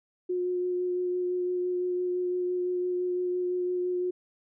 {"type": "tone with vibrato", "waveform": "sine", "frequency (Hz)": 360, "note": "F#4", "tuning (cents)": -47, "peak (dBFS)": -26, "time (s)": [0.29, 4.11], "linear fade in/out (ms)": 10, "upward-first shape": "sine", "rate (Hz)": 5.9, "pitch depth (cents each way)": 11, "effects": []}